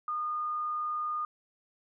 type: tone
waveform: sine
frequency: 1222 Hz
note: D#6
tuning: 32 cents flat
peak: -30 dBFS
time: 0.08-1.25 s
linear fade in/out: 2 ms
effects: none